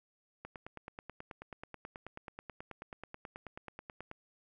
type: click train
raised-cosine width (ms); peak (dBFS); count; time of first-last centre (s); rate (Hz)
0.5; -29; 35; 0.45-4.114; 9.28
effects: none